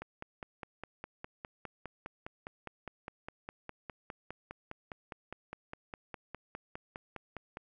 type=click train; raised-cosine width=0.5 ms; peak=-26 dBFS; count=38; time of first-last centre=0.02-7.571 s; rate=4.9 Hz; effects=none